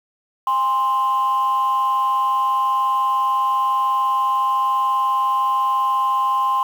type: tone pair together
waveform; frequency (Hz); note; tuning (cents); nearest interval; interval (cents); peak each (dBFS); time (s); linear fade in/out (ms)
sine; 812.3 / 1046.5; G#5 / C6; -39 / 0; major third; 439; -22 / -15; 0.47-6.63; 2
effects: tanh soft clip ceiling -12 dBFS + 7-bit